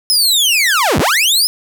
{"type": "linear two-way sweep", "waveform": "sawtooth", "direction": "down then up", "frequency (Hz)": [5200, 47.4, 5200], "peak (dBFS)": -7, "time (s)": [0.1, 1.47], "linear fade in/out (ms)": 0, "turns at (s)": 0.99, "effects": []}